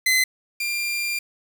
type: tone pair in turn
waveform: sawtooth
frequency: 2042 / 2388 Hz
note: C7 / D7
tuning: -43 / +28 cents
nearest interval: minor third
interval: 271 cents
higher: second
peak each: -13 / -20 dBFS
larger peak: first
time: 0.06-0.24 / 0.6-1.19 s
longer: second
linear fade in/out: 5 ms
effects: 7-bit